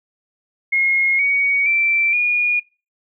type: tone with pitch steps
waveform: sine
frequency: 2154 / 2245 / 2341 / 2440 Hz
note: C7 / C#7 / D7 / D#7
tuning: +50 / +21 / -6 / -34 cents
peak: -14 dBFS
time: 0.72-2.6 s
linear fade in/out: 10 ms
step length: 470 ms
effects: noise-tail reverb RT60 0.3 s tail -22 dB re dry